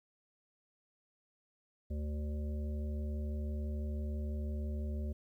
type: harmonic tone with a mistuned harmonic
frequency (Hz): 74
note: D2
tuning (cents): +14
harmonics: 1 / 3 / 5 / 7 / 8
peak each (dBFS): -35 / -44 / -51 / -56 / -53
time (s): 1.9-5.13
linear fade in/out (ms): 10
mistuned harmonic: 5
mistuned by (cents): +28
effects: 12-bit